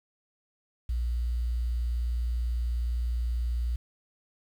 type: tone with quantisation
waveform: sine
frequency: 59.4 Hz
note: A#1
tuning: 33 cents sharp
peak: -26 dBFS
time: 0.89-3.76 s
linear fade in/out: 5 ms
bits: 9
effects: none